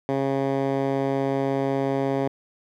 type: tone with band-pass filter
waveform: 10% pulse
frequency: 136.5 Hz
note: C#3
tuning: 26 cents flat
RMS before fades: -24 dBFS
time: 0.09-2.28 s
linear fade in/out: 0 ms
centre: 370 Hz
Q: 0.63
effects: none